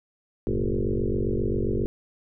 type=tone with frequency modulation; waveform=sine; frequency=174.61 Hz; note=F3; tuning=in tune; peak=-22 dBFS; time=0.47-1.86 s; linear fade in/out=0 ms; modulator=47.5 Hz; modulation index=5.6; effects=none